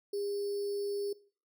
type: tone with sample-and-hold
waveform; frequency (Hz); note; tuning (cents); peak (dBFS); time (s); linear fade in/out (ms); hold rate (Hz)
sine; 404.4; G#4; -46; -32; 0.13-1.13; 5; 4900
effects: noise-tail reverb RT60 0.4 s tail -19 dB re dry